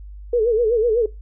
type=tone with vibrato; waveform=sine; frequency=456.6 Hz; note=A#4; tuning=36 cents flat; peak=-14 dBFS; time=0.33-1.06 s; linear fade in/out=5 ms; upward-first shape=sine; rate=8 Hz; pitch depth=120 cents each way; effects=noise-tail reverb RT60 0.2 s tail -18 dB re dry + added 50 Hz sine -34 dBFS peak until 1.21 s